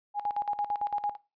sine tone with tremolo, 824 Hz, G#5, 14 cents flat, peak -26 dBFS, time 0.14-1.17 s, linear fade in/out 50 ms, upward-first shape square, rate 8.9 Hz, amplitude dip 80%, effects noise-tail reverb RT60 0.3 s tail -20 dB re dry + resampled to 11025 Hz

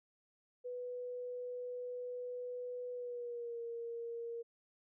sine tone with pitch glide, 493.9 to 466.7 Hz, B4 to A#4, 0 to +2 cents, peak -40 dBFS, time 0.64-4.43 s, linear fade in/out 20 ms, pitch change -98 cents, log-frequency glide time 2.92-3.6 s, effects none

